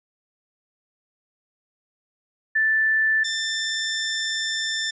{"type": "tone pair in turn", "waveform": ["sine", "15% pulse"], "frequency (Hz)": [1762, 1780.4], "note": ["A6", "A6"], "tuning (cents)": [2, 20], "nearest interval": "unison", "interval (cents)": 18, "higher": "second", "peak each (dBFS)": -17, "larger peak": "neither", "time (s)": [[2.55, 3.24], [3.24, 4.91]], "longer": "second", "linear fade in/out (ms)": 10, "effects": ["resampled to 16000 Hz"]}